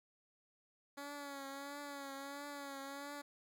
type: tone with vibrato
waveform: 10% pulse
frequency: 280.8 Hz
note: C#4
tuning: 22 cents sharp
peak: -37 dBFS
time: 0.97-3.22 s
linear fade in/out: 10 ms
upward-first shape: triangle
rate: 1.5 Hz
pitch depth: 55 cents each way
effects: none